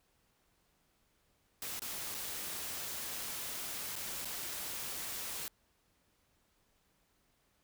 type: noise with dropouts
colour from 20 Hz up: white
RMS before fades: -41 dBFS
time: 1.62-5.48 s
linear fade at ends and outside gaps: 1 ms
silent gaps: 1.794-1.819 / 2.144-2.148 / 3.956-3.962 / 4.248-4.254 s
effects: pink hiss -74 dBFS RMS until 7.63 s